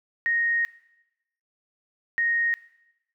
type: tone bursts at uneven times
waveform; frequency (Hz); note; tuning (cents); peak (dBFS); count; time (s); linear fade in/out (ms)
sine; 1864.7; A#6; 0; -21; 2; 0.26-0.65 / 2.18-2.54; 0
effects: noise-tail reverb RT60 0.9 s tail -18 dB re dry